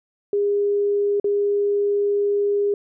sine tone with dropouts, 406.9 Hz, G#4, 35 cents flat, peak -17 dBFS, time 0.33-2.74 s, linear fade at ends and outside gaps 2 ms, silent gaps 1.199-1.243 s, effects none

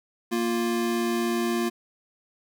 square tone pair together, 233.1 / 349.8 Hz, A#3 / F4, 0 / +3 cents, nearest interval perfect fifth, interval 703 cents, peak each -27 dBFS, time 0.31-1.7 s, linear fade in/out 20 ms, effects 9-bit

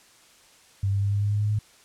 sine tone with pitch steps, 98.4 / 99.43 / 100.47 / 101.52 / 102.58 / 103.65 / 104.73 / 105.83 Hz, G2 / G2 / G2 / G#2 / G#2 / G#2 / G#2 / G#2, +7 / +25 / +43 / -39 / -21 / -3 / +15 / +33 cents, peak -21 dBFS, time 0.83-1.59 s, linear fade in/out 5 ms, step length 95 ms, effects white hiss -55 dBFS RMS until 1.84 s + low-pass 9000 Hz 12 dB/octave

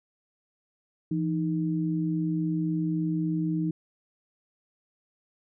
sine tone pair together, 167.49 / 311.1 Hz, E3 / D#4, +28 / 0 cents, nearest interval major seventh, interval 1072 cents, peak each -27 / -28 dBFS, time 1.11-3.71 s, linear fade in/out 5 ms, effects none

